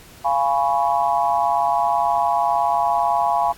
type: chord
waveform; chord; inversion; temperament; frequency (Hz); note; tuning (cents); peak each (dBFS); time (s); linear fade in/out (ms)
sine; C# dominant seventh; first; equal with one note detuned; 691.6 / 830.6 / 987.8 / 1108.7; E#5 / G#5 / B5 / C#6; -17 / 0 / 0 / 0; -21 / -20 / -22 / -26; 0.24-3.53; 20
effects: pink hiss -45 dBFS RMS until 3.57 s + AAC 64 kbps